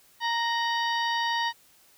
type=harmonic tone with a mistuned harmonic; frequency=932.3 Hz; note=A#5; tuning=in tune; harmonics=1 / 2 / 3 / 4 / 5 / 6; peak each=-27 / -30 / -35 / -35 / -38 / -44 dBFS; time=0.2-1.53 s; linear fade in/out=50 ms; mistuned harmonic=3; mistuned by=+110 cents; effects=white hiss -59 dBFS RMS until 1.97 s